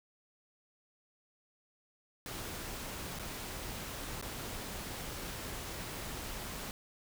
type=noise with dropouts; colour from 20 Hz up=pink; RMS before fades=-42 dBFS; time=2.26-6.71 s; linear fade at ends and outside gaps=1 ms; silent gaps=3.189-3.195 / 4.214-4.225 s; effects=none